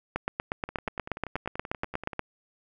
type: two click trains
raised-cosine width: 0.5 ms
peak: -13 / -22 dBFS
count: 18 / 16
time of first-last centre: 0.16-2.193 / 0.69-2.132 s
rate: 8.36 / 10.4 Hz
effects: none